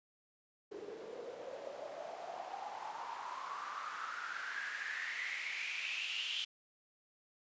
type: noise with band-pass filter sweep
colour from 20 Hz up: white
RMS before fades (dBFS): -43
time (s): 0.71-6.45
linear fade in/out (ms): 10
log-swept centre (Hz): 400 to 3100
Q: 7.3
effects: resampled to 16000 Hz